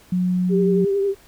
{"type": "tone", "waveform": "sine", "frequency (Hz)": 181.4, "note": "F#3", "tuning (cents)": -34, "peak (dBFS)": -17, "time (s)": [0.12, 0.85], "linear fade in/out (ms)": 5}
{"type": "tone with vibrato", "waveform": "sine", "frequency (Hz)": 396.4, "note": "G4", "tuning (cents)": 19, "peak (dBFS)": -17, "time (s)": [0.49, 1.15], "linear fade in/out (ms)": 50, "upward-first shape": "triangle", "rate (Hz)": 11, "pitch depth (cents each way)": 40}
{"effects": ["pink hiss -51 dBFS RMS until 1.27 s"]}